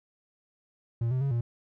triangle tone with pitch steps, 116.5 / 128.7 / 138.2 / 118 Hz, A#2 / C3 / C#3 / A#2, -1 / -28 / -5 / +22 cents, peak -23 dBFS, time 1.01-1.41 s, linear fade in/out 5 ms, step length 100 ms, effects none

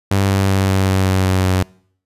sawtooth tone with pitch steps, 98 / 97.27 / 96.54 / 95.82 / 95.1 / 94.39 / 93.68 / 92.98 Hz, G2 / G2 / G2 / G2 / F#2 / F#2 / F#2 / F#2, 0 / -13 / -26 / -39 / +48 / +35 / +22 / +9 cents, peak -9 dBFS, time 0.11-1.63 s, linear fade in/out 5 ms, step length 190 ms, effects noise-tail reverb RT60 0.6 s tail -25 dB re dry + resampled to 32000 Hz

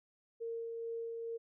sine tone with tremolo, 460 Hz, A#4, 23 cents flat, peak -37 dBFS, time 0.4-1.38 s, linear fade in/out 20 ms, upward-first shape sine, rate 2.3 Hz, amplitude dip 25%, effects none

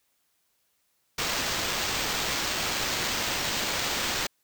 blue noise with sample-and-hold, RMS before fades -29 dBFS, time 1.18-4.27 s, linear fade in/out 5 ms, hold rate 11025 Hz, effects white hiss -72 dBFS RMS until 4.43 s

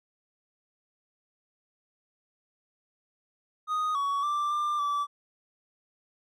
triangle tone with pitch steps, 1243 / 1124 / 1177 / 1191 / 1157 Hz, D#6 / C#6 / D6 / D6 / D6, -2 / +24 / +3 / +24 / -26 cents, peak -24 dBFS, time 3.67-5.07 s, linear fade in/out 50 ms, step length 280 ms, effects none

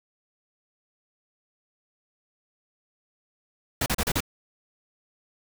pink noise bursts, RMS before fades -25 dBFS, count 5, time 3.81-4.205 s, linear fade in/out 5 ms, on 51 ms, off 35 ms, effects none

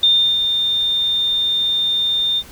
sine tone with ADSR envelope, 3620 Hz, A7, 48 cents sharp, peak -9 dBFS, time 0.03-2.43 s, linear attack 4 ms, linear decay 340 ms, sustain -6 dB, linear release 49 ms, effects pink hiss -41 dBFS RMS until 2.51 s

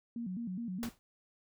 sine tone with vibrato, 207.7 Hz, G#3, in tune, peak -36 dBFS, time 0.16-0.89 s, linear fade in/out 2 ms, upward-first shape square, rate 4.8 Hz, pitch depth 210 cents each way
pink noise with exponential decay, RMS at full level -37 dBFS, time 0.83-0.99 s, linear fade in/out 0 ms, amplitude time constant 34 ms
effects none

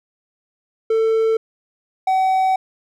triangle tone pair in turn, 446.1 / 757.4 Hz, A4 / F#5, +24 / +40 cents, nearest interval major sixth, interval 916 cents, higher second, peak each -12 dBFS, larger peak neither, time 0.9-1.37 / 2.07-2.56 s, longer second, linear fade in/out 5 ms, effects none

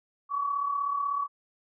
sine tone pair together, 1101 / 1137.2 Hz, C#6 / C#6, -12 / +44 cents, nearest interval minor second, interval 56 cents, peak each -35 / -27 dBFS, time 0.29-1.28 s, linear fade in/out 50 ms, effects none

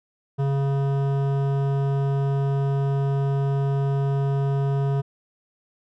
sine tone with hard clipping, 138.4 Hz, C#3, 2 cents flat, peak -22 dBFS, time 0.38-5.02 s, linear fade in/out 20 ms, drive 14 dB, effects none

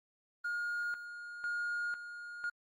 triangle tone with tremolo, 1426 Hz, F6, 36 cents sharp, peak -31 dBFS, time 0.44-2.5 s, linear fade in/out 10 ms, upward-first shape square, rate 1 Hz, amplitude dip 70%, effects tanh soft clip ceiling -28 dBFS + Opus 24 kbps

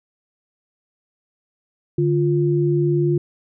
sine tone pair together, 146.83 / 349.2 Hz, D3 / F4, 0 / 0 cents, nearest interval octave + minor third, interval 1500 cents, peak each -18 dBFS, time 1.98-3.18 s, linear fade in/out 5 ms, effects none

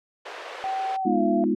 pink high-pass noise, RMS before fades -35 dBFS, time 0.25-0.97 s, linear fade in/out 10 ms, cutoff 390 Hz, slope 48 dB/octave
sine tone with pitch glide, 767 to 679.4 Hz, G5 to F5, -38 to -48 cents, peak -24 dBFS, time 0.64-1.44 s, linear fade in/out 0 ms, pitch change -210 cents, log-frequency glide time 1.01-1.21 s
sine chord, F half-diminished seventh, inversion first, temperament equal, 207.7 / 246.9 / 311.1 / 349.2 Hz, Ab3 / Cb4 / Eb4 / F4, 0 / 0 / 0 / 0 cents, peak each -25 dBFS, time 1.05-1.55 s, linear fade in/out 10 ms
effects low-pass 3000 Hz 12 dB/octave + MP3 96 kbps

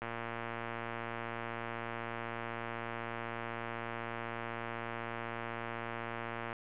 click train, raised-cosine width 0.5 ms, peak -24 dBFS, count 756, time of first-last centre 0.02-6.529 s, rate 116 Hz, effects resampled to 8000 Hz + 11-bit

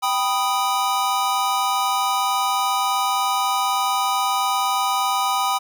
square chord, G augmented, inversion none, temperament equal, 784 / 987.8 / 1244.5 Hz, G5 / B5 / D#6, 0 / 0 / 0 cents, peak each -24 dBFS, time 0.02-5.59 s, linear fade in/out 20 ms, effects none

